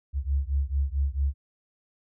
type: beating tone pair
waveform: sine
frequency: 67.4 / 71.9 Hz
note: C#2 / D2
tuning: -48 / -36 cents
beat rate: 4.5 Hz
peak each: -26 / -27 dBFS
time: 0.13-1.34 s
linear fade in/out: 50 ms
effects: none